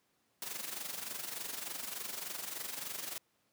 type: noise with amplitude modulation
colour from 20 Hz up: white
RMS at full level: -39 dBFS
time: 0.42-3.18 s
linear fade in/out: 0 ms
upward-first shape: sine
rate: 23.4 Hz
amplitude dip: 65%
effects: pink hiss -75 dBFS RMS until 3.52 s + high-pass 150 Hz 12 dB/octave